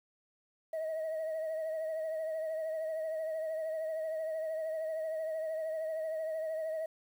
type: tone with vibrato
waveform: sine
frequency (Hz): 636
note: D#5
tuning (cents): +38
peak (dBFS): -31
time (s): 0.73-6.86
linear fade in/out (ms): 5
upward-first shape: triangle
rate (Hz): 13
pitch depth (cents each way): 47
effects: tanh soft clip ceiling -32 dBFS + 10-bit